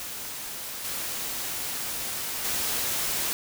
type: noise with level steps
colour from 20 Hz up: white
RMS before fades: -36 / -32 / -28 dBFS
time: 0-3.33 s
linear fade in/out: 0 ms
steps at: 0.84 / 2.44 s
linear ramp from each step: 10 ms
effects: none